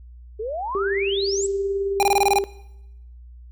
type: exponential sweep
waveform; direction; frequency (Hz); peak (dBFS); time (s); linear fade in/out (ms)
sine; up; 409 to 8050; -25; 0.39-1.47; 10
type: tone with tremolo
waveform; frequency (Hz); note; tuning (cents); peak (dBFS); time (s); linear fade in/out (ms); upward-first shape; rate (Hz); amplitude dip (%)
sine; 394.8; G4; +12; -20; 0.75-2.44; 0; sine; 19; 35
type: tone bursts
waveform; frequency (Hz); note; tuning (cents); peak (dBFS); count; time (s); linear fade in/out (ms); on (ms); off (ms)
square; 807; G#5; -50; -16; 8; 2-2.385; 0; 28; 23
effects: noise-tail reverb RT60 0.9 s tail -21 dB re dry + added 60 Hz sine -40 dBFS peak until 3.51 s